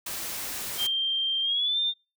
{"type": "noise", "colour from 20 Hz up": "white", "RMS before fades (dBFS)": -34, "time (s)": [0.06, 0.87], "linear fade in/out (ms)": 5}
{"type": "tone with pitch glide", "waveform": "sine", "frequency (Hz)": [3168, 3597], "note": ["G7", "A7"], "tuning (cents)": [18, 37], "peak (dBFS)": -23, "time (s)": [0.77, 1.94], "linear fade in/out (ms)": 50, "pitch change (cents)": 219, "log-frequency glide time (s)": [1.42, 1.79]}
{"effects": ["noise-tail reverb RT60 0.3 s tail -21 dB re dry"]}